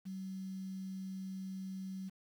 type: tone with quantisation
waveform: sine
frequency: 190 Hz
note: F#3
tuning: 46 cents sharp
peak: -40 dBFS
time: 0.05-2.1 s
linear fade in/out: 20 ms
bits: 10
effects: none